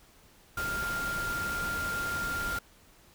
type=tone in noise; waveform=sine; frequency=1396.9 Hz; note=F6; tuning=in tune; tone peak=-31 dBFS; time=0.57-2.59 s; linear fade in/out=5 ms; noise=pink; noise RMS=-38 dBFS; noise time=0.57-2.59 s; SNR=+4 dB; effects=pink hiss -59 dBFS RMS until 3.14 s